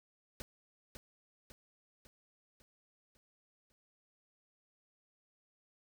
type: noise with echo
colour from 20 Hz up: pink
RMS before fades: -44 dBFS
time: 0.4-0.42 s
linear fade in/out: 0 ms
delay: 550 ms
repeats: 6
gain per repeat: -5 dB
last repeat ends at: 3.72 s
effects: none